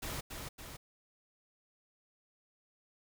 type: noise with echo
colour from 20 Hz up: pink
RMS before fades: -40 dBFS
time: 0.02-0.21 s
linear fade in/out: 10 ms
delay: 280 ms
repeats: 2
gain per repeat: -4 dB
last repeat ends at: 0.77 s
effects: none